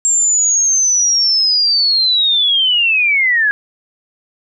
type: linear sweep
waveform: sine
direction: down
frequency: 7459 to 1630 Hz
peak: -10 dBFS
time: 0.05-3.51 s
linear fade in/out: 0 ms
effects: none